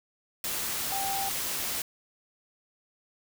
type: tone in noise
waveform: sine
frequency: 784 Hz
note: G5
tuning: in tune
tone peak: -31 dBFS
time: 0.92-1.29 s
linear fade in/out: 2 ms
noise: white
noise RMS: -32 dBFS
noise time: 0.44-1.82 s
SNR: -2 dB
effects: none